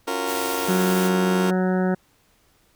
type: chord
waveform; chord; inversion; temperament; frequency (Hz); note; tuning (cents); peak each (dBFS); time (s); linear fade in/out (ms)
20% pulse; Gb major seventh; second; just; 277.5 / 346.9 / 370 / 462.5; Db4 / F4 / Gb4 / Bb4; +2 / -12 / 0 / -14; -26 / -26 / -28 / -22; 0.07-1.51; 10
type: noise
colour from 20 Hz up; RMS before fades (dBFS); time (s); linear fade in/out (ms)
white; -32; 0.25-1.11; 50
type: harmonic tone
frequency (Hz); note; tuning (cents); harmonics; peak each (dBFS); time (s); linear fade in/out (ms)
185; F#3; 0; 1 / 2 / 3 / 4 / 5 / 7 / 8 / 9 / 10; -20 / -25 / -29 / -31 / -37 / -39 / -35 / -39 / -43; 0.68-1.95; 10
effects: pink hiss -61 dBFS RMS until 2.75 s